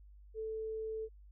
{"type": "tone", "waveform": "sine", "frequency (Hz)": 440, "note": "A4", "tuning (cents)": 0, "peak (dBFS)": -37, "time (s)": [0.34, 1.09], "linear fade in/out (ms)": 50, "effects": ["added 50 Hz sine -54 dBFS peak until 1.31 s"]}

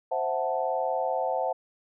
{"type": "chord", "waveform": "sine", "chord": "F# half-diminished seventh", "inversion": "second", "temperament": "equal", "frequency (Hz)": [523.3, 659.3, 740, 880], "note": ["C5", "E5", "F#5", "A5"], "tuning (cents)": [0, 0, 0, 0], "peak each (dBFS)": [-30, -31, -30, -32], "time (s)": [0.11, 1.53], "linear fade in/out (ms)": 10, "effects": []}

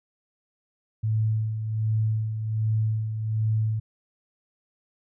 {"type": "tone with tremolo", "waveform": "sine", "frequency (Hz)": 109.5, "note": "A2", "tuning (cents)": -8, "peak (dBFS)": -20, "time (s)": [1.03, 3.8], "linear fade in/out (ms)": 10, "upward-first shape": "sine", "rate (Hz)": 1.3, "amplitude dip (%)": 55, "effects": []}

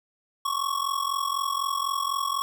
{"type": "ring-modulated tone", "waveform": "square", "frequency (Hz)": 1108.7, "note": "C#6", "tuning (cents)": 0, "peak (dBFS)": -23, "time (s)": [0.45, 2.42], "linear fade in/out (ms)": 0, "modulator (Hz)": 22, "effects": []}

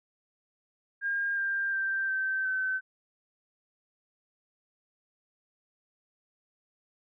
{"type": "tone with pitch steps", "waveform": "sine", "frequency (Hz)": [1613, 1591.7, 1570.7, 1550, 1529.5], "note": ["G6", "G6", "G6", "G6", "G6"], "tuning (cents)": [49, 26, 3, -20, -43], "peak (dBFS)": -27, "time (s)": [1.01, 2.81], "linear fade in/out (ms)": 50, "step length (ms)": 360, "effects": []}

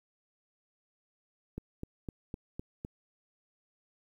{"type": "click train", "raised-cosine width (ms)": 3, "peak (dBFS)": -25, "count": 6, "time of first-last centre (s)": [1.58, 2.849], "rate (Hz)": 3.94, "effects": ["10-bit"]}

